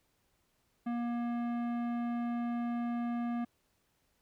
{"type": "tone with tanh clipping", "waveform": "sine", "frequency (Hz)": 237.7, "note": "A#3", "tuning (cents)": 34, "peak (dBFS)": -34, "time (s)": [0.86, 3.45], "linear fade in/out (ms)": 10, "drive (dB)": 15, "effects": ["pink hiss -75 dBFS RMS until 4.21 s"]}